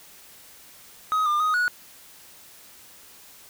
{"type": "tone with pitch steps", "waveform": "triangle", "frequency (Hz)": [1262, 1201, 1250, 1462], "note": ["D#6", "D6", "D#6", "F#6"], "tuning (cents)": [24, 38, 8, -21], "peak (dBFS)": -18, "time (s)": [1.12, 1.68], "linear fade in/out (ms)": 0, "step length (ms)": 140, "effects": ["white hiss -49 dBFS RMS until 3.49 s"]}